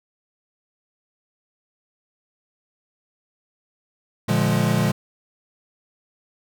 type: chord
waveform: square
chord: Bb dominant seventh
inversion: none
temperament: equal with one note detuned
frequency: 116.54 / 146.83 / 174.61 / 211.3 Hz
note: Bb2 / D3 / F3 / Ab3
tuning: 0 / 0 / 0 / +30 cents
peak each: -24 dBFS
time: 4.28-4.92 s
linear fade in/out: 10 ms
effects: none